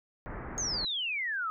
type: low-pass noise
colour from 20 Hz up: pink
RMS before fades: -40 dBFS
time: 0.26-0.85 s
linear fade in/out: 0 ms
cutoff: 2000 Hz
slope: 48 dB/octave
type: exponential sweep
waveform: sine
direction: down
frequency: 6620 to 1244.5 Hz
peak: -30 dBFS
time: 0.58-1.5 s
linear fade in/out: 0 ms
effects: none